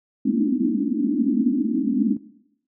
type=band-pass noise; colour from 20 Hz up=pink; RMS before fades=-21 dBFS; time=0.25-2.17 s; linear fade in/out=5 ms; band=210 to 320 Hz; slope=96 dB/octave; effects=noise-tail reverb RT60 0.8 s tail -19 dB re dry